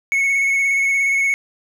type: tone with vibrato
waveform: triangle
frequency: 2203 Hz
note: C#7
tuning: 11 cents flat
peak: -13 dBFS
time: 0.12-1.34 s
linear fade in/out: 0 ms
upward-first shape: square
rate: 17 Hz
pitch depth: 15 cents each way
effects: none